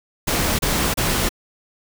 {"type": "noise bursts", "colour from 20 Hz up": "pink", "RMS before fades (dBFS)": -20, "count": 3, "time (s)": [0.27, 1.292], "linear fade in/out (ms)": 10, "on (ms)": 320, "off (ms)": 31, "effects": []}